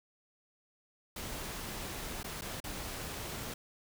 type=noise with dropouts; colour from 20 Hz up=pink; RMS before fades=-41 dBFS; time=1.16-3.54 s; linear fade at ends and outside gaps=5 ms; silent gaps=2.231-2.242 / 2.411-2.419 / 2.603-2.64 s; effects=none